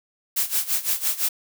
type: noise with tremolo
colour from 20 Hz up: blue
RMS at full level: -21 dBFS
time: 0.36-1.29 s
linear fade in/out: 10 ms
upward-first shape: sine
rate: 5.9 Hz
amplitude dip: 85%
effects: none